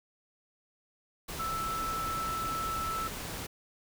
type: tone in noise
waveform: sine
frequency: 1318.5 Hz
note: E6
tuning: in tune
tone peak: -32 dBFS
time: 1.39-3.08 s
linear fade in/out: 10 ms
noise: pink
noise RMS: -39 dBFS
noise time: 1.28-3.47 s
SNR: +4 dB
effects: none